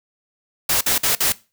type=noise bursts; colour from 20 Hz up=white; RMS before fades=-18 dBFS; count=4; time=0.69-1.323 s; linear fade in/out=5 ms; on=120 ms; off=51 ms; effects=noise-tail reverb RT60 0.3 s tail -20 dB re dry